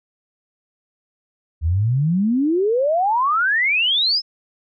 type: exponential sweep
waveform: sine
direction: up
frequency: 74.6 to 5300 Hz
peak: -15 dBFS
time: 1.61-4.22 s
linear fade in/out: 50 ms
effects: none